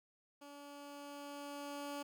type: tone with level ramp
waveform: 15% pulse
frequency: 286.4 Hz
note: D4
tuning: 43 cents flat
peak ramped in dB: -46 to -35 dBFS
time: 0.41-2.03 s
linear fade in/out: 10 ms
effects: none